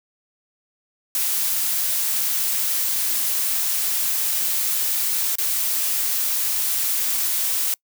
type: noise with dropouts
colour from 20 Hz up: blue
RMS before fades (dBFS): -22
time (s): 1.15-7.74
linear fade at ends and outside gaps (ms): 1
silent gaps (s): 5.355-5.384
effects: noise-tail reverb RT60 0.1 s tail -26 dB re dry